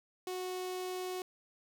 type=tone with notch filter; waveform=sawtooth; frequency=367.6 Hz; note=F#4; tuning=11 cents flat; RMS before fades=-39 dBFS; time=0.27-1.22 s; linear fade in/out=2 ms; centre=1600 Hz; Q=1.9; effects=none